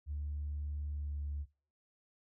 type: tone with pitch glide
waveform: sine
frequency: 73.42 to 72.45 Hz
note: D2 to D2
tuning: 0 to -23 cents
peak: -35 dBFS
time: 0.06-1.46 s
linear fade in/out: 50 ms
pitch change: -23 cents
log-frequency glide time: 0.91-1.2 s
effects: noise-tail reverb RT60 0.4 s tail -23 dB re dry + tanh soft clip ceiling -32 dBFS